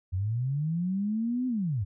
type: linear two-way sweep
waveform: sine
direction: up then down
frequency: 87.31 to 258.1 to 87.31 Hz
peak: -26 dBFS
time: 0.12-1.85 s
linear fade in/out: 20 ms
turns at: 1.47 s
effects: none